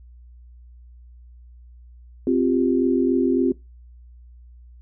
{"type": "chord", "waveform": "sine", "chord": "C suspended fourth", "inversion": "none", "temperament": "just", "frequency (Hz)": [261.6, 348.8, 392.4], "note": ["C4", "F4", "G4"], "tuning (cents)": [0, -2, 2], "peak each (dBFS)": [-19, -21, -24], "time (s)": [2.27, 3.52], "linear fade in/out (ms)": 2, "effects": ["noise-tail reverb RT60 0.2 s tail -20 dB re dry", "added 60 Hz sine -43 dBFS peak until 4.81 s"]}